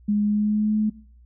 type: tone with pitch glide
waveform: sine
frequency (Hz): 207.7 to 214.2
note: G#3 to A3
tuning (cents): 0 to -46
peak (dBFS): -18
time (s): 0.08-0.9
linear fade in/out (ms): 10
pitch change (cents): +54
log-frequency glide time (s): 0.24-0.77
effects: noise-tail reverb RT60 0.5 s tail -21 dB re dry + added 60 Hz sine -48 dBFS peak until 1.25 s